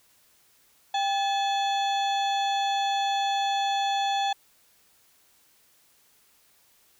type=harmonic tone with a mistuned harmonic; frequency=860 Hz; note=A5; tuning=40 cents flat; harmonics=1 / 2 / 3 / 4 / 5 / 7 / 8; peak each=-24 / -37 / -39 / -32 / -41 / -47 / -47 dBFS; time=0.94-4.33 s; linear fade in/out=5 ms; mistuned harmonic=1; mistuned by=-140 cents; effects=white hiss -62 dBFS RMS until 6.99 s